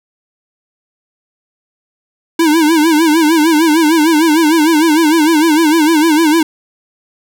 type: tone with vibrato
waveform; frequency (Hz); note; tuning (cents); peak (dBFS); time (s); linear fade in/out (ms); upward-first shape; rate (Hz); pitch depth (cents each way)
square; 316.2; D#4; +28; -8; 2.39-6.43; 5; sine; 6.6; 110
effects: none